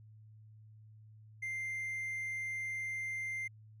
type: tone with hard clipping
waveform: triangle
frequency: 2093 Hz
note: C7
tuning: in tune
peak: -37 dBFS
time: 1.42-3.48 s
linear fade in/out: 10 ms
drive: 5 dB
effects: added 108 Hz sine -54 dBFS peak until 3.8 s